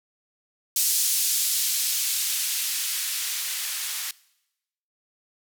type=noise with band-pass filter sweep; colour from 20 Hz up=violet; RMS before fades=-26 dBFS; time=0.76-4.11 s; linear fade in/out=2 ms; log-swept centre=5200 to 1600 Hz; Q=0.74; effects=noise-tail reverb RT60 0.9 s tail -22 dB re dry